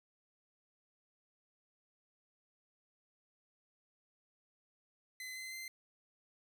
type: tone with pitch steps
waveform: sawtooth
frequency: 2036 / 2056 / 2076 Hz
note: C7 / C7 / C7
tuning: -48 / -31 / -14 cents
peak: -40 dBFS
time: 5.2-5.68 s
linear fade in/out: 2 ms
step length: 160 ms
effects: none